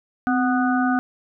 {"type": "harmonic tone with a mistuned harmonic", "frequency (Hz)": 246.9, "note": "B3", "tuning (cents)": 0, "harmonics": [1, 3, 5, 6], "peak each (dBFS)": [-19, -24, -28, -26], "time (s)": [0.27, 0.99], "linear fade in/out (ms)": 0, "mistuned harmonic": 1, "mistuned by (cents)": 66, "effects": []}